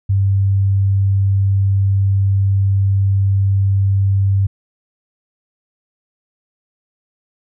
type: tone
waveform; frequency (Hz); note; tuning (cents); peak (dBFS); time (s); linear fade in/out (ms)
sine; 98; G2; 0; -11; 0.09-4.47; 10
effects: none